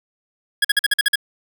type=tone bursts; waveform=25% pulse; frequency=1663 Hz; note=G#6; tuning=2 cents sharp; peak=-9 dBFS; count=8; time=0.62-1.157 s; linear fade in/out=5 ms; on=26 ms; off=47 ms; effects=none